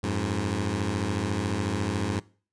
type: beating tone pair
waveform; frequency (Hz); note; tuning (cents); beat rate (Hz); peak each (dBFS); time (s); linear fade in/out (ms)
15% pulse; 90.3 / 104.3; F#2 / G#2; -42 / +8; 14; -23 / -22; 0.03-2.2; 10
effects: noise-tail reverb RT60 0.4 s tail -21 dB re dry + resampled to 22050 Hz